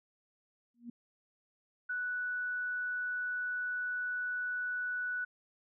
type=tone with exponential growth; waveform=sine; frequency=237.7 Hz; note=A#3; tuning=34 cents sharp; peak=-38 dBFS; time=0.74-0.9 s; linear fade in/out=5 ms; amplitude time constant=34 ms
type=tone; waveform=sine; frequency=1480 Hz; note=F#6; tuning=in tune; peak=-33 dBFS; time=1.89-5.25 s; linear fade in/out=10 ms
effects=none